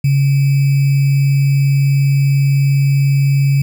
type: tone with sample-and-hold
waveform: sine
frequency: 138.59 Hz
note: C#3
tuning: in tune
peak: -9 dBFS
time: 0.04-3.62 s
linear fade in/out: 5 ms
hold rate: 2450 Hz
effects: none